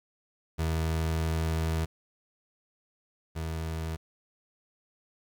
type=tone pair in turn; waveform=30% pulse; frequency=80.7 / 80.7 Hz; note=E2 / E2; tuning=-36 / -36 cents; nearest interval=unison; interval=0 cents; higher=neither; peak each=-24 / -29 dBFS; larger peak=first; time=0.58-1.86 / 3.35-3.97 s; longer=first; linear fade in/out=20 ms; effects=11-bit